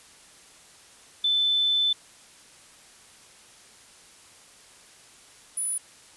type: tone pair in turn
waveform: sine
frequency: 3520 / 9956 Hz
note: A7 / D#9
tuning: 0 / 0 cents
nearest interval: octave + tritone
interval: 1800 cents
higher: second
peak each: -20 / -25 dBFS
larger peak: first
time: 1.24-1.93 / 5.57-5.78 s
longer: first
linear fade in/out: 5 ms
effects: white hiss -52 dBFS RMS until 6.16 s + resampled to 24000 Hz